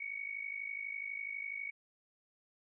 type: tone with amplitude modulation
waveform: sine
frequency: 2235 Hz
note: C#7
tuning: 14 cents sharp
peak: -35 dBFS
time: 0-1.71 s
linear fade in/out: 10 ms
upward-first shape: sine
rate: 52.1 Hz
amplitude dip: 80%
effects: none